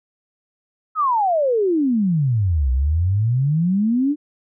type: exponential two-way sweep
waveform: sine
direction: down then up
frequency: 1314 to 61.74 to 304.5 Hz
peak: -15 dBFS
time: 0.95-4.16 s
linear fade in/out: 50 ms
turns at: 2.71 s
effects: none